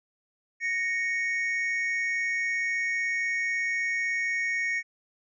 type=tone pair together; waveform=triangle; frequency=1864.7 / 2221 Hz; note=A#6 / C#7; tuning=0 / +3 cents; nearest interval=minor third; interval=303 cents; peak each=-27 dBFS; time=0.6-4.83 s; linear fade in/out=50 ms; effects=resampled to 16000 Hz